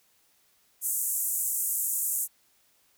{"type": "band-pass noise", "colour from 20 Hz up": "white", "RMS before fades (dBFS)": -29, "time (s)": [0.81, 2.28], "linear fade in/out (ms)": 50, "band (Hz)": [7100, 15000], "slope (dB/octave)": 48, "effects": ["white hiss -66 dBFS RMS until 2.97 s"]}